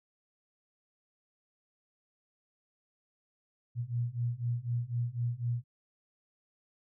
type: beating tone pair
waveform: sine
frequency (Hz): 117.7 / 121.7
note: A#2 / B2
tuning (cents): +17 / -25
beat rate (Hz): 4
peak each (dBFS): -34 / -33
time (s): 3.75-5.64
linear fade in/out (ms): 50
effects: none